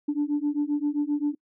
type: beating tone pair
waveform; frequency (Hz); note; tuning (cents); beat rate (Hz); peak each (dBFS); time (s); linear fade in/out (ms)
sine; 289.1 / 296.7; D4 / D4; -27 / +18; 7.6; -25; 0.08-1.35; 10
effects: noise-tail reverb RT60 0.1 s tail -26 dB re dry + tanh soft clip ceiling -18 dBFS

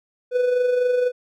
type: tone with amplitude modulation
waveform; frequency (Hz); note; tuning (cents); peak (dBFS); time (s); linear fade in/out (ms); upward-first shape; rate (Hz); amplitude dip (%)
triangle; 496.2; B4; +8; -13; 0.31-1.12; 50; sine; 24; 45
effects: none

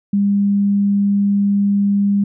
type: tone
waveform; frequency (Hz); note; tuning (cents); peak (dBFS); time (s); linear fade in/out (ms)
sine; 201.1; G3; +44; -12; 0.13-2.24; 5
effects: none

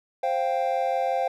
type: chord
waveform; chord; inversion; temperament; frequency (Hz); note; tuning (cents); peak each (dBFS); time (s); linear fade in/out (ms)
triangle; C suspended fourth; none; equal with one note detuned; 526.3 / 698.5 / 784; C5 / F5 / G5; +10 / 0 / 0; -25; 0.23-1.28; 5
effects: none

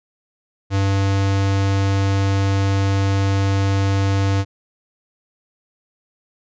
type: tone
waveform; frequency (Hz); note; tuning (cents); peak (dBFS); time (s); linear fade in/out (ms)
square; 98; G2; 0; -16; 0.7-4.45; 50
effects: resampled to 16000 Hz

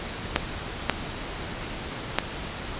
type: clicks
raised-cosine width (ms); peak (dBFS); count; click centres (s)
0.3; -3; 3; 0.361 / 0.897 / 2.186
effects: pink hiss -34 dBFS RMS until 2.79 s + resampled to 8000 Hz

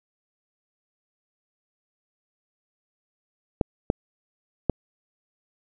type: clicks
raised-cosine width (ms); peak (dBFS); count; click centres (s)
2; -6; 3; 3.612 / 3.901 / 4.697
effects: none

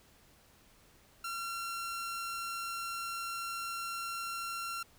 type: tone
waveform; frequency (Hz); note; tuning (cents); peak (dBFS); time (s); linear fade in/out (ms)
sawtooth; 1367; F6; -37; -33; 1.24-4.83; 5
effects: pink hiss -63 dBFS RMS until 4.98 s

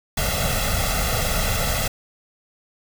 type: noise with comb filter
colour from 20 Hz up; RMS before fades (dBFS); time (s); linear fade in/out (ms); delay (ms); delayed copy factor
pink; -22; 0.17-1.88; 5; 1.5; +0.9
effects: none

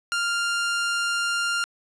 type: tone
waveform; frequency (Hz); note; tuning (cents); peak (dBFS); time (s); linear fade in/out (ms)
sawtooth; 1396.9; F6; 0; -19; 0.12-1.64; 0
effects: resampled to 22050 Hz + 10-bit

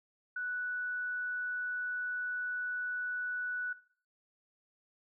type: tone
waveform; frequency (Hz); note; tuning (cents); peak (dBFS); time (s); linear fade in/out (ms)
sine; 1480; F#6; 0; -34; 0.36-3.73; 5
effects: noise-tail reverb RT60 0.5 s tail -18 dB re dry

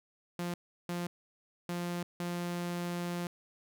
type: tone bursts at uneven times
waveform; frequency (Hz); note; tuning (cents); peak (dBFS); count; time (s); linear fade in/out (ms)
sawtooth; 174.61; F3; 0; -30; 4; 0.39-0.54 / 0.89-1.07 / 1.69-2.03 / 2.2-3.27; 2
effects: none

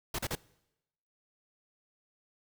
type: noise bursts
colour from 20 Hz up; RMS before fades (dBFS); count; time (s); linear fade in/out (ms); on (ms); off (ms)
pink; -34; 3; 0.14-0.353; 5; 47; 36
effects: noise-tail reverb RT60 0.9 s tail -23 dB re dry

